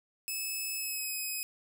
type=tone with pitch glide; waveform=5% pulse; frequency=2595 to 2531 Hz; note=E7 to D#7; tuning=-28 to +29 cents; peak=-25 dBFS; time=0.28-1.43 s; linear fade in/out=0 ms; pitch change=-43 cents; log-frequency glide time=0.76-1.14 s; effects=none